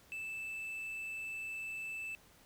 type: tone with quantisation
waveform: triangle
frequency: 2637 Hz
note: E7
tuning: in tune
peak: -38 dBFS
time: 0.12-2.15 s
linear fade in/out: 0 ms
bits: 11
effects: pink hiss -63 dBFS RMS until 2.45 s